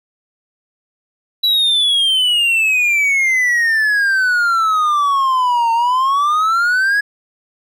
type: exponential two-way sweep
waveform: triangle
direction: down then up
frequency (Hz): 3951 to 910 to 1688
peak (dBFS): -10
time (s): 1.43-7.01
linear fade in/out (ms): 10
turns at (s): 5.72
effects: none